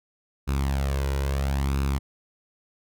sawtooth tone with flanger, 68.6 Hz, C#2, 17 cents flat, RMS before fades -25 dBFS, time 0.47-1.99 s, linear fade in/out 20 ms, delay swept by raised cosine 0.77 to 2.07 ms, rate 0.75 Hz, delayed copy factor +0.6, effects none

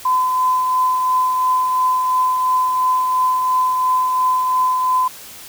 sine tone with tremolo, 1017 Hz, C6, 50 cents flat, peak -12 dBFS, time 0.05-5.08 s, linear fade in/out 5 ms, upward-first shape triangle, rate 2.9 Hz, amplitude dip 35%, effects white hiss -37 dBFS RMS until 5.48 s

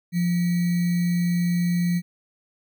sine tone with sample-and-hold, 174.61 Hz, F3, in tune, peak -19 dBFS, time 0.12-2.02 s, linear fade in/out 50 ms, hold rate 2100 Hz, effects none

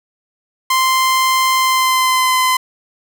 sawtooth tone with pitch glide, 1043 to 1025.7 Hz, C6 to C6, -6 to -35 cents, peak -8 dBFS, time 0.7-2.57 s, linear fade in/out 5 ms, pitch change -29 cents, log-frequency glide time 1.54-2.37 s, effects none

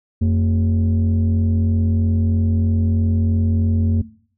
sine tone pair together, 89.7 / 226 Hz, F2 / A3, +47 / +47 cents, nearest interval octave + major third, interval 1600 cents, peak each -13 / -17 dBFS, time 0.21-4.02 s, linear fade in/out 10 ms, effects noise-tail reverb RT60 0.5 s tail -18 dB re dry + tanh soft clip ceiling -11 dBFS

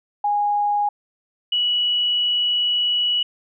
sine tone pair in turn, 824 / 2936 Hz, G#5 / F#7, -14 / -14 cents, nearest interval octave + minor seventh, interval 2200 cents, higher second, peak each -17 dBFS, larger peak neither, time 0.24-0.89 / 1.52-3.23 s, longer second, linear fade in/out 5 ms, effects none

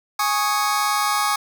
sawtooth chord, Ab suspended fourth, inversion none, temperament just, 830.6 / 1107.5 / 1245.9 Hz, Ab5 / Db6 / Eb6, 0 / -2 / +2 cents, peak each -19 dBFS, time 0.19-1.36 s, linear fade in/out 5 ms, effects none

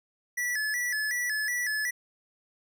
square tone with vibrato, 1833 Hz, A#6, 30 cents flat, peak -28 dBFS, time 0.37-1.91 s, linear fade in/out 10 ms, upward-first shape square, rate 2.7 Hz, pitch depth 110 cents each way, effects none

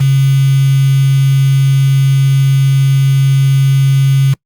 sine tone with quantisation, 135.7 Hz, C#3, 36 cents flat, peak -6 dBFS, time 0-4.34 s, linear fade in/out 10 ms, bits 4, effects noise-tail reverb RT60 0.1 s tail -25 dB re dry + Opus 48 kbps

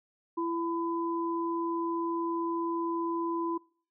sine tone pair together, 335.6 / 1005 Hz, E4 / B5, +31 / +30 cents, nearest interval octave + perfect fifth, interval 1899 cents, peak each -30 / -33 dBFS, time 0.37-3.58 s, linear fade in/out 10 ms, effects noise-tail reverb RT60 0.5 s tail -26 dB re dry

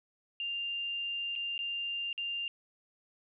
sine tone with dropouts, 2794 Hz, F7, in tune, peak -33 dBFS, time 0.4-2.48 s, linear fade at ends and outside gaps 1 ms, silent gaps 1.354-1.36 / 1.579-1.59 / 2.129-2.178 s, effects none

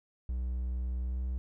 triangle tone with pitch glide, 62.1 to 63.22 Hz, B1 to B1, +10 to +41 cents, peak -29 dBFS, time 0.29-1.38 s, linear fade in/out 0 ms, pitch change +31 cents, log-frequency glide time 1.04-1.2 s, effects none

